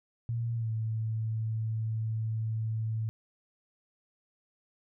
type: tone with pitch glide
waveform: sine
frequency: 116.54 to 110.89 Hz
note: A#2 to A2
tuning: 0 to +14 cents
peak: -29 dBFS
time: 0.29-3.09 s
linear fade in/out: 0 ms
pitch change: -86 cents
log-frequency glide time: 0.55-0.7 s
effects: none